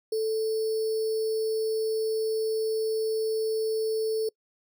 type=tone with sample-and-hold; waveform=sine; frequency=440 Hz; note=A4; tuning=in tune; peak=-24 dBFS; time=0.12-4.29 s; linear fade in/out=5 ms; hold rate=4900 Hz; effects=noise-tail reverb RT60 0.1 s tail -26 dB re dry